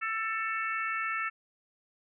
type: harmonic tone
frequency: 443.7 Hz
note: A4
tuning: 14 cents sharp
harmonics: 3 / 4 / 5 / 6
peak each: -33 / -35 / -37 / -39 dBFS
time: 0.01-1.3 s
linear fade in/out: 20 ms
effects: none